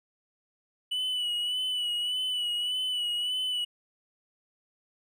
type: tone with vibrato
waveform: triangle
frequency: 2960 Hz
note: F#7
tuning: in tune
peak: -26 dBFS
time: 0.91-3.65 s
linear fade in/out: 10 ms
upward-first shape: sine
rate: 1.7 Hz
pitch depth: 40 cents each way
effects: none